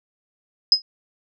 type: tone with exponential decay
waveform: sine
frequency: 5060 Hz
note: D#8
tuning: 28 cents sharp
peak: -6 dBFS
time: 0.72-0.82 s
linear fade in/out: 2 ms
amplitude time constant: 21 ms
effects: none